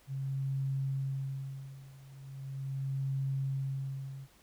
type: tone with tremolo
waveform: sine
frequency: 135.5 Hz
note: C#3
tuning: 39 cents flat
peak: -30 dBFS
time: 0.07-4.28 s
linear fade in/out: 50 ms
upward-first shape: sine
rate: 0.39 Hz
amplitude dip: 90%
effects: pink hiss -63 dBFS RMS until 4.42 s